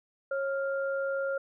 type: tone pair together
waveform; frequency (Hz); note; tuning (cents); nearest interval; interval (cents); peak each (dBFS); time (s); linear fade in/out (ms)
sine; 545.9 / 1396.9; C#5 / F6; -27 / 0; octave + major third; 1627; -29 / -35; 0.31-1.38; 5
effects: none